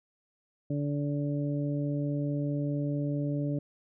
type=harmonic tone; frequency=144.6 Hz; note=D3; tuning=27 cents flat; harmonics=1 / 2 / 3 / 4; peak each=-30 / -32 / -43 / -39 dBFS; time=0.7-3.59 s; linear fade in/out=5 ms; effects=none